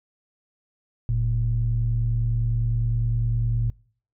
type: tone pair together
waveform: sine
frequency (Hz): 45.11 / 115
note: F#1 / A#2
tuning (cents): -43 / -23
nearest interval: octave + major third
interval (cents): 1620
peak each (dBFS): -24 / -21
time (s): 1.09-3.7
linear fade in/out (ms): 0
effects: noise-tail reverb RT60 0.5 s tail -24 dB re dry + tanh soft clip ceiling -13 dBFS